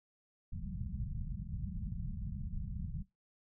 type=low-pass noise; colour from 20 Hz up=pink; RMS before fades=-40 dBFS; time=0.52-3.03 s; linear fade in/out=10 ms; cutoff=210 Hz; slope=96 dB/octave; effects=noise-tail reverb RT60 0.2 s tail -19 dB re dry